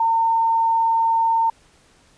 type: tone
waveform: sine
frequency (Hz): 909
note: A#5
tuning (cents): -44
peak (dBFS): -15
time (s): 0-1.5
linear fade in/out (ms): 5
effects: pink hiss -55 dBFS RMS until 2.17 s + resampled to 22050 Hz